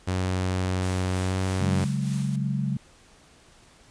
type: tone with pitch glide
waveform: sawtooth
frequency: 92.5 to 94.12 Hz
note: F#2 to F#2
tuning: 0 to +30 cents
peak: -20 dBFS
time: 0.07-1.85 s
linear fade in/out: 10 ms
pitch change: +30 cents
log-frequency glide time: 1.19-1.39 s
type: noise with tremolo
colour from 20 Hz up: white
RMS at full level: -40 dBFS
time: 0.82-2.36 s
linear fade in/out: 5 ms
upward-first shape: triangle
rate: 3.2 Hz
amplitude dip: 60%
type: chord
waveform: sine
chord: C# suspended fourth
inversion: none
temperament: just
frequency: 138.59 / 184.79 / 207.9 Hz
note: C#3 / F#3 / G#3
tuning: 0 / -2 / +2 cents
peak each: -26 / -30 / -30 dBFS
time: 1.6-2.77 s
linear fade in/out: 5 ms
effects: pink hiss -55 dBFS RMS until 3.9 s + resampled to 22050 Hz